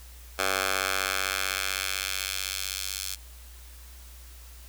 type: tone with high-pass filter sweep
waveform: 10% pulse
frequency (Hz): 95.8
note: G2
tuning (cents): -39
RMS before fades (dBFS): -30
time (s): 0.38-3.16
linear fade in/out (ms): 20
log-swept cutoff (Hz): 860 to 4700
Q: 0.85
effects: added 60 Hz sine -45 dBFS peak until 4.68 s + white hiss -52 dBFS RMS until 4.68 s